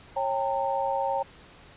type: tone cluster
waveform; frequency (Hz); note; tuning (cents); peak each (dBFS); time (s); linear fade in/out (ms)
sine; 548 / 792 / 911; C#5 / G5 / A#5; -20 / +18 / -40; -29; 0.16-1.23; 10
effects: pink hiss -51 dBFS RMS until 1.76 s + resampled to 8000 Hz